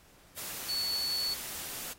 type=tone in noise; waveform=sine; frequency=4435 Hz; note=C#8; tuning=in tune; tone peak=-30 dBFS; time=0.68-1.35 s; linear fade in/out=20 ms; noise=white; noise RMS=-40 dBFS; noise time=0.36-1.94 s; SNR=+7 dB; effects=pink hiss -60 dBFS RMS until 1.98 s + AAC 48 kbps